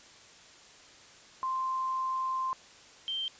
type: tone pair in turn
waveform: sine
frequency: 1045 / 3139 Hz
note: C6 / G7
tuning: -2 / +2 cents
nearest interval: octave + perfect fifth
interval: 1904 cents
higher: second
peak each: -29 / -31 dBFS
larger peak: first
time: 1.43-2.53 / 3.08-3.28 s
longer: first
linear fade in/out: 0 ms
effects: white hiss -54 dBFS RMS until 3.39 s + resampled to 16000 Hz